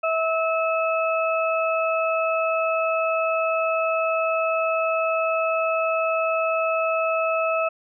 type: harmonic tone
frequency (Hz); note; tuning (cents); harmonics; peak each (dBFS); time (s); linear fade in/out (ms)
649; E5; -27; 1 / 2 / 4; -22 / -25 / -28; 0.03-7.69; 10
effects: none